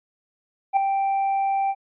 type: tone with ADSR envelope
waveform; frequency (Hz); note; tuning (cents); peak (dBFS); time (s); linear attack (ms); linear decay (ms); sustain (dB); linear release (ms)
triangle; 784; G5; 0; -11; 0.73-1.75; 38; 4; -7; 50
effects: resampled to 8000 Hz